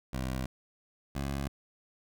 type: tone pair in turn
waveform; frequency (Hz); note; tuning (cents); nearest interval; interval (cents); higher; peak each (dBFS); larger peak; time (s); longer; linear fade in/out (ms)
15% pulse; 64.6 / 69.01; C2 / C#2; -21 / -7; minor second; 114; second; -26; neither; 0.13-0.46 / 1.15-1.48; neither; 5
effects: none

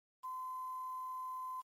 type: tone with quantisation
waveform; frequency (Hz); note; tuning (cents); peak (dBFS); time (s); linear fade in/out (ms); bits
sine; 1026; C6; -34; -40; 0.23-1.62; 20; 10
effects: MP3 64 kbps

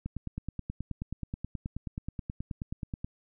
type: click train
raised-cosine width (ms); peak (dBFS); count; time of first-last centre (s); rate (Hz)
5; -22; 29; 0.06-3.045; 9.38
effects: none

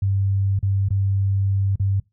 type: tone with dropouts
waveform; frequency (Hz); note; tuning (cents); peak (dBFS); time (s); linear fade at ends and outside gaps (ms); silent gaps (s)
sine; 98; G2; 0; -17; 0.02-2; 5; 0.591-0.628 / 0.887-0.905 / 1.758-1.797
effects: noise-tail reverb RT60 0.2 s tail -22 dB re dry

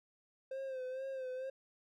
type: tone with vibrato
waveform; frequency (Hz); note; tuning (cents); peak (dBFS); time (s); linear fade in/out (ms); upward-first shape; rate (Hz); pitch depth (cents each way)
triangle; 523.3; C5; 0; -37; 0.51-1.5; 5; sine; 2.2; 51
effects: none

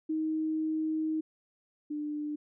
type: tone pair in turn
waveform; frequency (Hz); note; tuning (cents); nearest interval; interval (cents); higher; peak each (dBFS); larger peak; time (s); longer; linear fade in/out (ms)
sine; 314.3 / 298.1; D#4 / D4; +18 / +26; minor second; 92; first; -28 / -32; first; 0.09-1.21 / 1.9-2.36; first; 10
effects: none

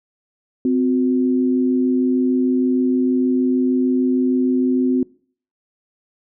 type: tone pair together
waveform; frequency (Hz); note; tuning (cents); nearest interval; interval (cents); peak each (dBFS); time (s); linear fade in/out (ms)
sine; 257.1 / 363.6; C4 / F#4; -30 / -30; tritone; 600; -15 / -22; 0.65-5.03; 2
effects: noise-tail reverb RT60 0.5 s tail -23 dB re dry

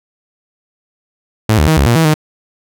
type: tone with pitch steps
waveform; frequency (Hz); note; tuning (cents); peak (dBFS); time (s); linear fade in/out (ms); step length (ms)
sawtooth; 109.5 / 75 / 158 / 69.5 / 118.2 / 162.2 / 153.9; A2 / D2 / D#3 / C#2 / A#2 / E3 / D#3; -8 / +37 / +27 / +5 / +24 / -28 / -19; -4; 1.49-2.141; 5; 93
effects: none

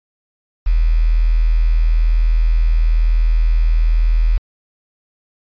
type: tone with quantisation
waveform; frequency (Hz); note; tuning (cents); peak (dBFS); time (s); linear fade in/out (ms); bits
sine; 40.53; E1; -29; -10; 0.66-4.38; 10; 6
effects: resampled to 11025 Hz

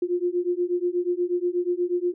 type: beating tone pair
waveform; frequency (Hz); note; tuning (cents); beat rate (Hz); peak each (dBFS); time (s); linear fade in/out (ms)
sine; 350 / 358.3; F4 / F4; +4 / +44; 8.3; -25; 0.02-2.14; 5
effects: none

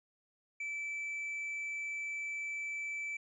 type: tone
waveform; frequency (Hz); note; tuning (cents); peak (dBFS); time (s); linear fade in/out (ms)
triangle; 2317; D7; -24; -35; 0.6-3.17; 5
effects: resampled to 22050 Hz

